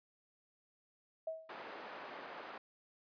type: tone with exponential decay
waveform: sine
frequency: 643 Hz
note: E5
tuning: 43 cents flat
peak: -35 dBFS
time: 1.27-1.61 s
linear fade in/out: 5 ms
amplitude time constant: 72 ms
type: band-pass noise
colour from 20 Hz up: white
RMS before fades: -49 dBFS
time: 1.49-2.58 s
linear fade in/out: 5 ms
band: 360 to 1300 Hz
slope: 12 dB/octave
effects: resampled to 11025 Hz

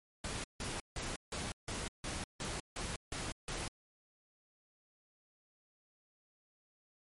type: noise bursts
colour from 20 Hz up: pink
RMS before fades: -40 dBFS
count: 10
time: 0.24-3.68 s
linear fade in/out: 2 ms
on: 200 ms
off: 160 ms
effects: MP3 48 kbps

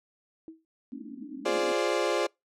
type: tone with exponential decay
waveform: sine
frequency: 322.2 Hz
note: E4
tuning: 39 cents flat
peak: -37 dBFS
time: 0.48-0.65 s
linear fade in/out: 1 ms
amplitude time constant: 36 ms
type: band-pass noise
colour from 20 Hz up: white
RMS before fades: -41 dBFS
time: 0.92-1.72 s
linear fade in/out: 0 ms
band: 210 to 310 Hz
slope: 96 dB/octave
type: chord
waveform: 35% pulse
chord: D half-diminished seventh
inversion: first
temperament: equal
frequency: 349.2 / 415.3 / 523.3 / 587.3 Hz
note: F4 / Ab4 / C5 / D5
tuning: 0 / 0 / 0 / 0 cents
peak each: -29 dBFS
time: 1.45-2.27 s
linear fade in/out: 10 ms
effects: noise-tail reverb RT60 0.2 s tail -26 dB re dry + low-pass 7000 Hz 12 dB/octave

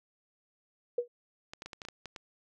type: tone with exponential decay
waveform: sine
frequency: 482.9 Hz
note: B4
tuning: 39 cents flat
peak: -23 dBFS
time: 0.98-1.08 s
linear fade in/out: 5 ms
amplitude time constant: 21 ms
type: clicks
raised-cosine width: 0.2 ms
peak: -25 dBFS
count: 9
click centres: 1.535 / 1.621 / 1.66 / 1.732 / 1.818 / 1.851 / 1.886 / 2.057 / 2.162 s
effects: none

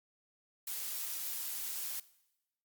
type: noise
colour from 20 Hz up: blue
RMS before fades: -39 dBFS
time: 0.67-2 s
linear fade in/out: 5 ms
effects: noise-tail reverb RT60 0.9 s tail -19 dB re dry + Opus 48 kbps

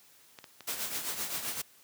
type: clicks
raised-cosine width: 0.2 ms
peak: -28 dBFS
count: 5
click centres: 0.388 / 0.442 / 0.607 / 0.768 / 0.978 s
type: noise with tremolo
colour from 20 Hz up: white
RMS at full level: -33 dBFS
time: 0.67-1.62 s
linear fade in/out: 10 ms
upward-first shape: triangle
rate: 7.7 Hz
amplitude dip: 65%
effects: white hiss -60 dBFS RMS until 1.83 s + high-pass 100 Hz 12 dB/octave

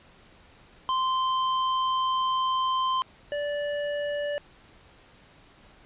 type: tone pair in turn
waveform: square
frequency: 1040 / 582.7 Hz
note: C6 / D5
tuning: -11 / -14 cents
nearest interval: minor seventh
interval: 1003 cents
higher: first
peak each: -24 / -28 dBFS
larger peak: first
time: 0.89-3.02 / 3.32-4.38 s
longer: first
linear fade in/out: 0 ms
effects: pink hiss -55 dBFS RMS until 5.85 s + resampled to 8000 Hz

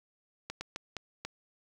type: slowing click train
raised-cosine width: 0.2 ms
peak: -20 dBFS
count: 5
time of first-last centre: 0.5-1.25 s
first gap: 110 ms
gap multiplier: 1.37
effects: 8-bit

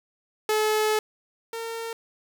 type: tone pair in turn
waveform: sawtooth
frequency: 429.8 / 456.6 Hz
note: A4 / A#4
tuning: -41 / -36 cents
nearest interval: minor second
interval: 105 cents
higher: second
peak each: -17 / -27 dBFS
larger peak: first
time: 0.49-0.99 / 1.53-1.93 s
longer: first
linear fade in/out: 2 ms
effects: none

